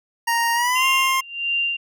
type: tone with pitch glide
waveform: 25% pulse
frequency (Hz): 932.3 to 1058.6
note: A#5 to C6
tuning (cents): 0 to +20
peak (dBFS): -14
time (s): 0.27-1.21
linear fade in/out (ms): 10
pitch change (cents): +220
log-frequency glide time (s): 0.54-0.86
type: tone with tremolo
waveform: sine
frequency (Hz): 2782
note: F7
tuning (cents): -7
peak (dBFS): -18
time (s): 0.75-1.77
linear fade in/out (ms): 10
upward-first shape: sine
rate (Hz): 1.5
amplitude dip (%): 90
effects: none